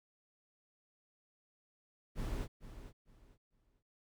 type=noise with echo; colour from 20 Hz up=brown; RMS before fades=-38 dBFS; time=2.15-2.48 s; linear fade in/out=50 ms; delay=450 ms; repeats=3; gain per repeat=-12 dB; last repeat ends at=3.83 s; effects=none